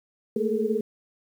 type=tone cluster; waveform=sine; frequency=217 / 228 / 420.9 / 440.9 / 458.1 Hz; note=A3 / A#3 / G#4 / A4 / A#4; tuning=-24 / -38 / +23 / +4 / -30 cents; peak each=-30 / -30 / -26 / -30 / -31 dBFS; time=0.36-0.81 s; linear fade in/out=5 ms; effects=9-bit